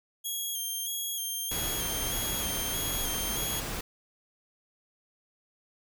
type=tone with vibrato; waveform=5% pulse; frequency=3246 Hz; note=G#7; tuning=40 cents flat; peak=-24 dBFS; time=0.24-3.61 s; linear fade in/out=20 ms; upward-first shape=square; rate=1.6 Hz; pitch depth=36 cents each way
type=noise; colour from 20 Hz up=pink; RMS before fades=-35 dBFS; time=1.51-3.81 s; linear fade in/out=5 ms
effects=none